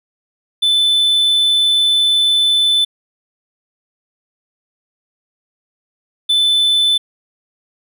triangle tone pair in turn, 3514 / 3514 Hz, A7 / A7, -3 / -3 cents, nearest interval unison, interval 0 cents, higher neither, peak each -9 dBFS, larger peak neither, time 0.62-2.85 / 6.29-6.98 s, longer first, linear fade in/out 10 ms, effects none

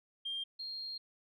sine tone pair in turn, 3195 / 4224 Hz, G7 / C8, +32 / +16 cents, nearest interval perfect fourth, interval 484 cents, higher second, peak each -35 / -39 dBFS, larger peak first, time 0.25-0.44 / 0.59-0.98 s, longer second, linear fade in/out 10 ms, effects tanh soft clip ceiling -31 dBFS

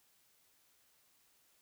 silence, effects white hiss -71 dBFS RMS until 1.61 s

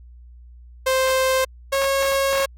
sawtooth tone pair in turn, 523.3 / 546.5 Hz, C5 / C#5, 0 / -25 cents, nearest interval minor second, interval 75 cents, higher second, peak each -13 / -14 dBFS, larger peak first, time 0.86-1.45 / 1.72-2.46 s, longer second, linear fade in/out 10 ms, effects added 60 Hz sine -41 dBFS peak until 2.57 s + AAC 48 kbps

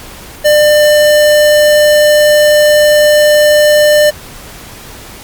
square tone, 598 Hz, D5, 31 cents sharp, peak -5 dBFS, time 0.44-4.11 s, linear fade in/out 20 ms, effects pink hiss -31 dBFS RMS until 5.23 s + Opus 48 kbps

